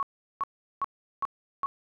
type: tone bursts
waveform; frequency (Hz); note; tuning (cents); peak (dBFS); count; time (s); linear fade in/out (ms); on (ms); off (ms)
sine; 1108.7; C#6; 0; -25; 5; 0-1.66; 0; 28; 380
effects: none